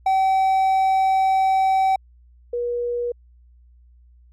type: tone pair in turn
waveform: triangle / sine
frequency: 766 / 481 Hz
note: G5 / B4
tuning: -40 / -46 cents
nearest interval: minor sixth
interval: 806 cents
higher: first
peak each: -13 / -21 dBFS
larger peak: first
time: 0.06-1.96 / 2.53-3.12 s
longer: first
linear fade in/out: 5 ms
effects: added 60 Hz sine -48 dBFS peak until 4.32 s + MP3 64 kbps